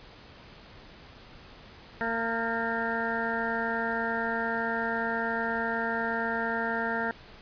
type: harmonic tone with a mistuned harmonic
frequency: 228.5 Hz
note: A#3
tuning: 34 cents flat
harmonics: 1 / 2 / 3 / 4 / 6 / 7 / 8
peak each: -35 / -35 / -35 / -35 / -35 / -35 / -35 dBFS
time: 2.01-7.11 s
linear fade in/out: 0 ms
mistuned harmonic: 6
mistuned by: +29 cents
effects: pink hiss -50 dBFS RMS until 7.41 s + resampled to 11025 Hz